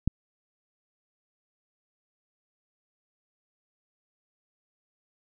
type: click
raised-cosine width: 5 ms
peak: -11 dBFS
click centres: 0.076 s
effects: none